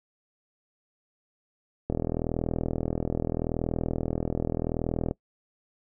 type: click train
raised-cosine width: 2 ms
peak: -14 dBFS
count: 132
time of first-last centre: 1.9-5.111 s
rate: 40.8 Hz
effects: noise-tail reverb RT60 0.1 s tail -22 dB re dry